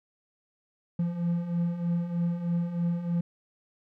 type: beating tone pair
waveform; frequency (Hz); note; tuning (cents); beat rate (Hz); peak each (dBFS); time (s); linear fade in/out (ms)
triangle; 169.5 / 172.7; E3 / F3; +49 / -19; 3.2; -31 / -25; 0.99-3.21; 5
effects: none

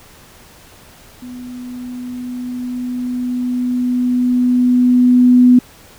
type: tone with level ramp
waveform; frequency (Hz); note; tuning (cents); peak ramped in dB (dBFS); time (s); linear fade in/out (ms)
sine; 248.3; B3; +9; -28 to -4; 1.22-5.59; 5
effects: pink hiss -43 dBFS RMS until 5.98 s

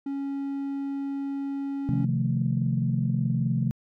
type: tone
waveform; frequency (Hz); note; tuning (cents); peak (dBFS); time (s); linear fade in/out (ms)
triangle; 277.2; C#4; 0; -26; 0.06-2.05; 5
type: chord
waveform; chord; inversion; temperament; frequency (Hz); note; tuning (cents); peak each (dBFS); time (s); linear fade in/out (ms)
sine; F dominant seventh; second; equal; 130.81 / 155.56 / 174.61 / 220; C3 / Eb3 / F3 / A3; 0 / 0 / 0 / 0; -25 / -30 / -29 / -29; 1.89-3.71; 0
effects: tanh soft clip ceiling -12 dBFS

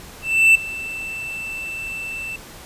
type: tone with ADSR envelope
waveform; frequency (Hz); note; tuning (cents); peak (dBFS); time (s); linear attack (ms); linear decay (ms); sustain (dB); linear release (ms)
triangle; 2662; E7; +16; -6; 0.22-2.36; 330; 7; -19; 3
effects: pink hiss -40 dBFS RMS until 2.65 s + resampled to 32000 Hz

